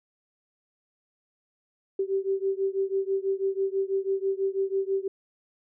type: beating tone pair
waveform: sine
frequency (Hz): 385.7 / 391.8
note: G4 / G4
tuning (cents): -28 / -1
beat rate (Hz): 6.1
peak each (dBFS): -27 / -28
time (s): 1.99-5.08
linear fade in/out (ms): 5
effects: none